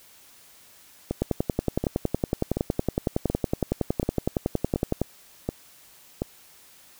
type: two click trains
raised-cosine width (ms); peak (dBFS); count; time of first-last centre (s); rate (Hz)
2; -12 / -9; 8 / 42; 1.11-6.219 / 1.22-5.016; 1.37 / 10.8
effects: white hiss -53 dBFS RMS until 6.99 s